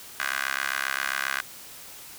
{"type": "tone with high-pass filter", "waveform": "15% pulse", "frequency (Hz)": 67.5, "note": "C#2", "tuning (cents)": -45, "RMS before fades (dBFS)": -29, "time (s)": [0.2, 1.41], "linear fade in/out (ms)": 0, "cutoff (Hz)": 1500, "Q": 3.1, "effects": ["white hiss -44 dBFS RMS until 2.18 s"]}